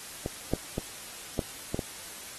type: clicks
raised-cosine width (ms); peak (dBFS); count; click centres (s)
2; -18 / -12 / -17 / -13 / -17 / -18; 6; 0.261 / 0.536 / 0.781 / 1.392 / 1.745 / 1.792
effects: white hiss -43 dBFS RMS until 2.38 s + AAC 32 kbps